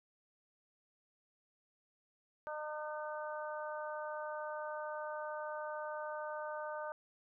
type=harmonic tone; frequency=303.7 Hz; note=D#4; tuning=42 cents flat; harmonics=2 / 3 / 4 / 5; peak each=-42 / -45 / -47 / -48 dBFS; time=2.47-6.92 s; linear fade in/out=0 ms; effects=none

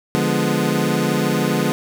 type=chord; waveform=25% pulse; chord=D diminished seventh; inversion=none; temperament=equal; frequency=146.83 / 174.61 / 207.7 / 246.9 Hz; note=D3 / F3 / Ab3 / Cb4; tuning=0 / 0 / 0 / 0 cents; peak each=-19 / -19 / -18 / -19 dBFS; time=0.15-1.72 s; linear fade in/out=0 ms; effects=none

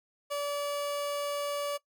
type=tone; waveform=30% pulse; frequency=576 Hz; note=D5; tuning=34 cents flat; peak=-28 dBFS; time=0.3-1.78 s; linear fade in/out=20 ms; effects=noise-tail reverb RT60 0.1 s tail -20 dB re dry

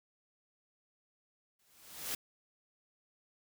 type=noise with exponential growth; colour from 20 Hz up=white; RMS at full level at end=-35 dBFS; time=1.59-2.15 s; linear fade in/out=5 ms; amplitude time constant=120 ms; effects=none

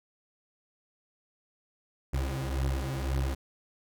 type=beating tone pair; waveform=30% pulse; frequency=66 / 67.9 Hz; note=C2 / C#2; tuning=+16 / -35 cents; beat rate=1.9 Hz; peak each=-29 dBFS; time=2.13-3.35 s; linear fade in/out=10 ms; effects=none

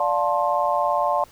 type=chord; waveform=sine; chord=D minor seventh; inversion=none; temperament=just; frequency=587.3 / 704.8 / 881 / 1057.2 Hz; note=D5 / F5 / A5 / C6; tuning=0 / +16 / +2 / +18 cents; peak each=-24 dBFS; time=0-1.24 s; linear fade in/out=2 ms; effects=pink hiss -51 dBFS RMS until 1.31 s

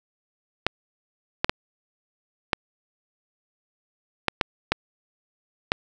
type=clicks; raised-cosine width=0.3 ms; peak=-3 dBFS; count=8; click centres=0.666 / 1.445 / 1.495 / 2.532 / 4.283 / 4.412 / 4.72 / 5.719 s; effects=none

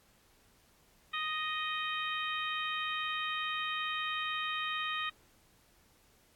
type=harmonic tone; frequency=622.3 Hz; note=D#5; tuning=in tune; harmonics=2 / 3 / 4 / 5 / 6; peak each=-37 / -39 / -40 / -41 / -42 dBFS; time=1.13-5.1 s; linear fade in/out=10 ms; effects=pink hiss -66 dBFS RMS until 6.35 s + AAC 64 kbps

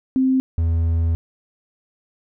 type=tone pair in turn; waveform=sine / triangle; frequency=261.6 / 82.71 Hz; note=C4 / E2; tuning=0 / +6 cents; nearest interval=octave + minor sixth; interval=1994 cents; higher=first; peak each=-14 dBFS; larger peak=neither; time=0.16-0.4 / 0.58-1.15 s; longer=second; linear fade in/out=0 ms; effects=none

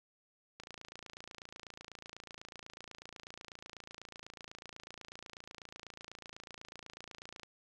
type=click train; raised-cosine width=0.2 ms; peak=-30 dBFS; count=193; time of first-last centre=0.6-7.433 s; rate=28.1 Hz; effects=none

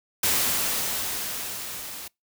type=noise with level ramp; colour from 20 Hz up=white; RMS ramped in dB=-22 to -38 dBFS; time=0.23-2.08 s; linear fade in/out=5 ms; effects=noise-tail reverb RT60 0.2 s tail -26 dB re dry

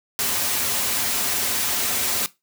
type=noise with comb filter; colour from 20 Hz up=white; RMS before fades=-23 dBFS; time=0.19-2.26 s; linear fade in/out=0 ms; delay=6.2 ms; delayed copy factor=-0.55; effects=noise-tail reverb RT60 0.2 s tail -17 dB re dry + high-pass 80 Hz 12 dB/octave

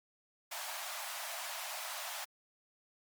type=high-pass noise; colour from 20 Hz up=pink; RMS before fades=-42 dBFS; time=0.51-2.25 s; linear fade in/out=10 ms; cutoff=600 Hz; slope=96 dB/octave; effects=Opus 48 kbps

